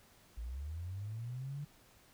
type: linear sweep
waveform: sine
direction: up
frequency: 52.8 to 148 Hz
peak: -39 dBFS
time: 0.37-1.65 s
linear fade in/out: 10 ms
effects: pink hiss -64 dBFS RMS until 2.13 s